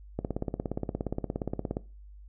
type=click train; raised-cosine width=2 ms; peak=-17 dBFS; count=28; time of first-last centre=0.19-1.769 s; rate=17.1 Hz; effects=noise-tail reverb RT60 0.3 s tail -19 dB re dry + added 50 Hz sine -46 dBFS peak until 2.28 s